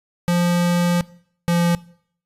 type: tone pair in turn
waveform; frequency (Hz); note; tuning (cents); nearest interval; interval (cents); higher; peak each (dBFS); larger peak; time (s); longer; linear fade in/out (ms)
square; 174.61 / 172.21; F3 / F3; 0 / -24; unison; 24; first; -16; neither; 0.28-1.01 / 1.48-1.75; first; 0
effects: noise-tail reverb RT60 0.6 s tail -21 dB re dry + resampled to 32000 Hz